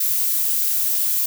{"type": "noise", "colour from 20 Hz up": "violet", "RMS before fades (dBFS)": -20, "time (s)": [0, 1.26], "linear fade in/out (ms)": 5, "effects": []}